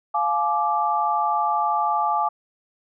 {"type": "chord", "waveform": "sine", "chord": "D diminished", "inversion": "first", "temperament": "equal with one note detuned", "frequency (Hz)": [698.5, 851, 1174.7], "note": ["F5", "Ab5", "D6"], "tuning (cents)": [0, 42, 0], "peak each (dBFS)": [-26, -22, -23], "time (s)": [0.14, 2.29], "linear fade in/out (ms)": 10, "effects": []}